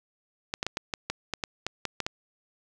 clicks, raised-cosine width 0.2 ms, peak -12 dBFS, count 12, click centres 0.539 / 0.629 / 0.666 / 0.771 / 0.938 / 1.1 / 1.337 / 1.438 / 1.666 / 1.853 / 2.003 / 2.065 s, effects none

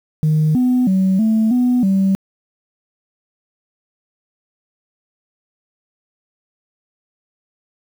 sine tone with pitch steps, 154.6 / 250.7 / 189.5 / 220.3 / 247.6 / 193 Hz, D#3 / B3 / F#3 / A3 / B3 / G3, -11 / +26 / +42 / +2 / +5 / -27 cents, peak -10 dBFS, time 0.23-2.15 s, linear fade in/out 0 ms, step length 320 ms, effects tanh soft clip ceiling -9 dBFS + 7-bit

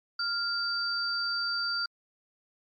sine tone pair together, 1397 / 4653 Hz, F6 / D8, 0 / -17 cents, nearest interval octave + major sixth, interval 2083 cents, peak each -31 / -30 dBFS, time 0.19-1.86 s, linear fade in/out 5 ms, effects MP3 64 kbps

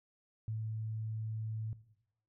sine tone, 110 Hz, A2, in tune, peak -35 dBFS, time 0.48-1.73 s, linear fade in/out 0 ms, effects noise-tail reverb RT60 0.8 s tail -17 dB re dry

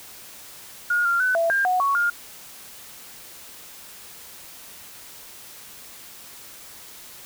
sine tone with pitch steps, 1432 / 1388 / 1505 / 668 / 1599 / 734 / 1113 / 1413 Hz, F6 / F6 / F#6 / E5 / G6 / F#5 / C#6 / F6, +43 / -11 / +29 / +23 / +34 / -14 / +7 / +20 cents, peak -18 dBFS, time 0.9-2.1 s, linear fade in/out 5 ms, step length 150 ms, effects white hiss -43 dBFS RMS until 7.25 s

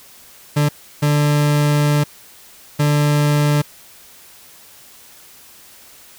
40% pulse tone bursts at uneven times, 147.3 Hz, D3, 6 cents sharp, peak -12 dBFS, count 3, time 0.56-0.69 / 1.02-2.04 / 2.79-3.62 s, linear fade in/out 10 ms, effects white hiss -44 dBFS RMS until 6.18 s

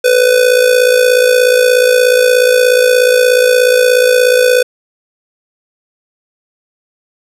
square tone with amplitude modulation, 499.7 Hz, B4, 20 cents sharp, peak -4 dBFS, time 0.04-4.63 s, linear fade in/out 10 ms, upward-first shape sine, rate 56.8 Hz, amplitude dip 65%, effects resampled to 32000 Hz + 7-bit

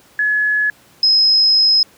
sine tone pair in turn, 1700 / 5116 Hz, G#6 / D#8, +40 / +47 cents, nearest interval octave + perfect fifth, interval 1907 cents, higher second, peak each -13 / -9 dBFS, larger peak second, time 0.19-0.7 / 1.03-1.83 s, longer second, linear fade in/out 2 ms, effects pink hiss -49 dBFS RMS until 1.97 s + high-pass 100 Hz 12 dB/octave

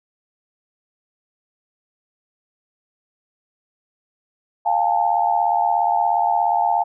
sine tone cluster, 704 / 812 / 889 Hz, F5 / G#5 / A5, +14 / -39 / +18 cents, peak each -20 dBFS, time 4.65-6.84 s, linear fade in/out 20 ms, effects none

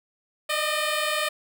10% pulse tone pair together, 602.1 / 622.3 Hz, D5 / D#5, +43 / 0 cents, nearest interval minor second, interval 57 cents, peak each -17 / -20 dBFS, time 0.49-1.29 s, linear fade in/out 10 ms, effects none

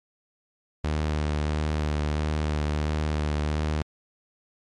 sawtooth tone with vibrato, 75.7 Hz, D#2, 47 cents flat, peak -20 dBFS, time 0.84-3.82 s, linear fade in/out 0 ms, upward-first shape sine, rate 1.5 Hz, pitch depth 22 cents each way, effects low-pass 6000 Hz 12 dB/octave + MP3 64 kbps

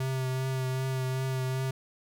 square tone with vibrato, 130.81 Hz, C3, in tune, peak -29 dBFS, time 0-1.71 s, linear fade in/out 5 ms, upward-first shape triangle, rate 2.6 Hz, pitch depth 22 cents each way, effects none

